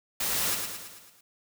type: noise with echo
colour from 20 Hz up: white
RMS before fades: -29 dBFS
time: 0.2-0.55 s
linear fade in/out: 5 ms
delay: 110 ms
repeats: 6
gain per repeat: -5 dB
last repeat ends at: 1.21 s
effects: none